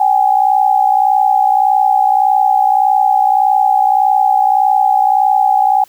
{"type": "tone pair together", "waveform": "sine", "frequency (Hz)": [768.9, 830.6], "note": ["G5", "G#5"], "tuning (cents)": [-34, 0], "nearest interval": "minor second", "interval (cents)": 134, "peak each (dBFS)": -11, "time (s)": [0, 5.84], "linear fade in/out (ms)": 5, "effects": ["white hiss -47 dBFS RMS until 5.88 s"]}